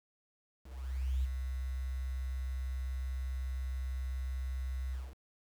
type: tone with ADSR envelope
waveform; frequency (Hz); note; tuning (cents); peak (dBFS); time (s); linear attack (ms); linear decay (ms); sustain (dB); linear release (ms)
sine; 64.8; C2; -16; -28; 0.62-5.16; 620; 21; -6; 230
effects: 9-bit